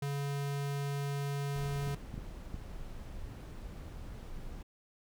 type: tone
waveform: square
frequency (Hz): 141.3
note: C#3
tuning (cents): +34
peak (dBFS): -34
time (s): 0.02-1.95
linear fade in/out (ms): 5
type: noise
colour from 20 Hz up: brown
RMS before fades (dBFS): -44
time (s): 1.55-4.63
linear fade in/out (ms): 10
type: clicks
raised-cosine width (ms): 5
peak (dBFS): -28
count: 4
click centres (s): 1.874 / 2.142 / 2.179 / 2.543
effects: none